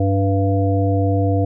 harmonic tone with a mistuned harmonic, 98 Hz, G2, in tune, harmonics 1 / 3 / 5 / 7, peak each -16 / -21 / -23 / -24 dBFS, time 0-1.45 s, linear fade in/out 5 ms, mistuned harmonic 3, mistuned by -18 cents, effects none

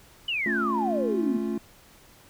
sine exponential sweep, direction down, 3025 to 230 Hz, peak -25 dBFS, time 0.28-1.37 s, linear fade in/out 5 ms
triangle chord, A augmented, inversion none, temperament equal, 220 / 277.2 / 349.2 Hz, A3 / C#4 / E#4, 0 / 0 / 0 cents, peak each -27 / -31 / -29 dBFS, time 0.46-1.58 s, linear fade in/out 2 ms
effects pink hiss -54 dBFS RMS until 2.29 s

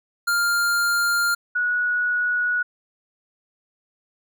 square / sine tone pair in turn, 1400 / 1463 Hz, F6 / F#6, +4 / -20 cents, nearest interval minor second, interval 76 cents, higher second, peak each -19 dBFS, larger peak neither, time 0.27-1.35 / 1.55-2.63 s, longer neither, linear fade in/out 10 ms, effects none

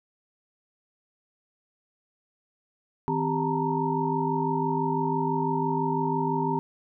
sine tone cluster, 158.2 / 258 / 393.1 / 897 / 943 Hz, D#3 / C4 / G4 / A5 / A#5, +29 / -24 / +5 / +33 / +20 cents, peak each -30 dBFS, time 3.08-6.59 s, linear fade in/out 0 ms, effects none

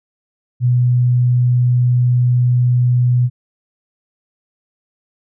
sine tone, 123.47 Hz, B2, in tune, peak -10 dBFS, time 0.6-3.3 s, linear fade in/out 50 ms, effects none

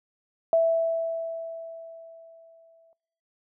sine tone with exponential decay, 659.3 Hz, E5, in tune, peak -16 dBFS, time 0.53-2.93 s, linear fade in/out 1 ms, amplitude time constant 520 ms, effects noise-tail reverb RT60 0.8 s tail -24 dB re dry

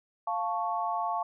sine chord, F augmented, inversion none, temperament equal, 698.5 / 880 / 1108.7 Hz, F5 / A5 / C#6, 0 / 0 / 0 cents, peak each -32 / -32 / -33 dBFS, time 0.27-1.23 s, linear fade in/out 5 ms, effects none

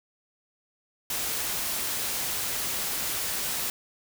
white noise, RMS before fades -30 dBFS, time 1.1-3.7 s, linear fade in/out 2 ms, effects none

